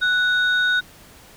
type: tone pair together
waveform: sine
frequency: 1480 / 3729 Hz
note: F#6 / A#7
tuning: 0 / 0 cents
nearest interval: octave + major third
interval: 1600 cents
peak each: -16 / -23 dBFS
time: 0.01-0.81 s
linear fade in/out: 20 ms
effects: tanh soft clip ceiling -10 dBFS + pink hiss -47 dBFS RMS until 1.36 s